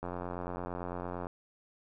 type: click train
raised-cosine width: 1 ms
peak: -24 dBFS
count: 111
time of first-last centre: 0.03-1.269 s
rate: 88.8 Hz
effects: none